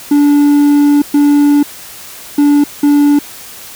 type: tone bursts at uneven times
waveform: triangle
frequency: 289.7 Hz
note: D4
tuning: 24 cents flat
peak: -3 dBFS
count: 4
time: 0.11-1.02 / 1.14-1.63 / 2.38-2.64 / 2.83-3.19 s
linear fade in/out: 5 ms
effects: white hiss -31 dBFS RMS until 3.75 s